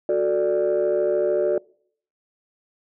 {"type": "chord", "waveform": "sine", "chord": "D major", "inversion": "first", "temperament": "just", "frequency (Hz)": [367.1, 440.5, 587.3], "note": ["F#4", "A4", "D5"], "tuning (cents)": [-14, 2, 0], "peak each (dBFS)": [-21, -23, -20], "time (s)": [0.09, 1.58], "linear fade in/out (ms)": 2, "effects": ["noise-tail reverb RT60 0.6 s tail -25 dB re dry", "tanh soft clip ceiling -13 dBFS"]}